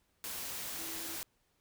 sine tone in noise, 327.4 Hz, E4, 12 cents flat, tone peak -49 dBFS, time 0.79-1.16 s, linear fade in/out 0 ms, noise white, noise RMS -41 dBFS, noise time 0.24-1.23 s, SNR -11 dB, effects pink hiss -75 dBFS RMS until 1.6 s

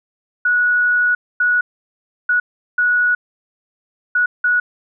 sine tone bursts at uneven times, 1464 Hz, F#6, 19 cents flat, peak -12 dBFS, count 6, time 0.45-1.15 / 1.4-1.61 / 2.29-2.4 / 2.78-3.15 / 4.15-4.26 / 4.44-4.6 s, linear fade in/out 5 ms, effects none

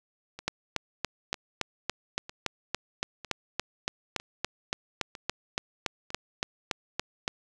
two click trains, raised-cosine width 0.2 ms, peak -23 / -10 dBFS, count 7 / 25, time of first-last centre 0.39-6.104 / 0.48-7.279 s, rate 1.05 / 3.53 Hz, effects none

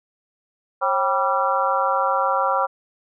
harmonic tone with a mistuned harmonic, 194.8 Hz, G3, 11 cents flat, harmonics 3 / 4 / 5 / 6 / 7, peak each -24 / -24 / -24 / -24 / -24 dBFS, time 0.81-2.67 s, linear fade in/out 20 ms, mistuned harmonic 3, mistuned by -130 cents, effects none

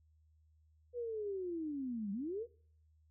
sine linear two-way sweep, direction down then up, 493.9 to 191.5 to 493.9 Hz, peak -37 dBFS, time 0.93-2.47 s, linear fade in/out 50 ms, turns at 2.12 s, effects noise-tail reverb RT60 0.5 s tail -21 dB re dry + added 78 Hz sine -66 dBFS peak until 3.1 s

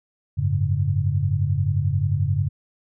sine chord, F# suspended second, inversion none, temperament equal with one note detuned, 92.5 / 103.83 / 140.93 Hz, F#2 / G#2 / C#3, 0 / 0 / +29 cents, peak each -23 dBFS, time 0.37-2.49 s, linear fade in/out 20 ms, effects none

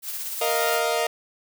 blue noise with tremolo, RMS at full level -30 dBFS, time 0.02-0.81 s, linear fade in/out 50 ms, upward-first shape sine, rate 17 Hz, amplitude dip 35%
sawtooth chord, Bb suspended fourth, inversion none, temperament equal, 466.2 / 622.3 / 698.5 Hz, Bb4 / Eb5 / F5, 0 / 0 / 0 cents, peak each -22 dBFS, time 0.41-1.07 s, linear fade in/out 5 ms
effects none

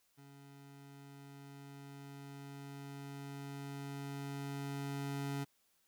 25% pulse tone with level ramp, 140 Hz, C#3, 18 cents sharp, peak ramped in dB -52 to -33 dBFS, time 0.17-5.45 s, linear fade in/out 20 ms, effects white hiss -75 dBFS RMS until 5.87 s

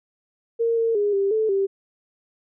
sine tone with pitch steps, 461.5 / 456.5 / 411.1 / 394.8 / 437.4 / 391.5 Hz, A#4 / A#4 / G#4 / G4 / A4 / G4, -17 / -36 / -18 / +12 / -10 / -2 cents, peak -18 dBFS, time 0.59-1.67 s, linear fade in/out 20 ms, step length 180 ms, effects none

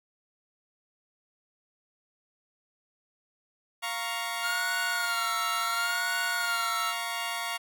15% pulse chord, Bb minor, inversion second, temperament equal with one note detuned, 698.5 / 932.3 / 1111.9 Hz, F5 / Bb5 / Db6, 0 / 0 / +5 cents, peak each -29 dBFS, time 3.82-7.58 s, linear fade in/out 20 ms
square tone with vibrato, 1396.9 Hz, F6, in tune, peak -30 dBFS, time 4.41-6.94 s, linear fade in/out 50 ms, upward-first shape sine, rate 0.71 Hz, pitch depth 90 cents each way
effects none

